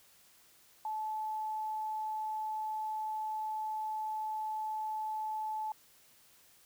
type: tone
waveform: sine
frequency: 866 Hz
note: A5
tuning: 28 cents flat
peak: -34 dBFS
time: 0.85-5.72 s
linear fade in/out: 2 ms
effects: white hiss -63 dBFS RMS until 6.65 s